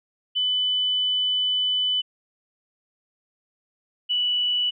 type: tone pair in turn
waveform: sine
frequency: 3000 / 2957 Hz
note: F#7 / F#7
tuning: +23 / -2 cents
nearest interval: unison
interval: 25 cents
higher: first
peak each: -20 dBFS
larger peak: neither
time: 0.35-2.02 / 4.09-4.71 s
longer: first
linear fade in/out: 20 ms
effects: none